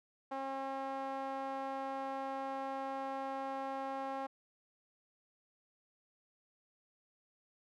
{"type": "tone with band-pass filter", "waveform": "sawtooth", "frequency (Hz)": 269.8, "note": "C#4", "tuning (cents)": -47, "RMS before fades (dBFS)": -40, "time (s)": [0.31, 4.27], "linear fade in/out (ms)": 10, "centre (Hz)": 830, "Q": 2.1, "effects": []}